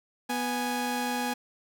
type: tone pair together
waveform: sawtooth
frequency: 246.6 / 829.5 Hz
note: B3 / G#5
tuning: -2 / -2 cents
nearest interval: octave + major sixth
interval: 2100 cents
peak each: -27 dBFS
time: 0.29-1.34 s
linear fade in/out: 10 ms
effects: none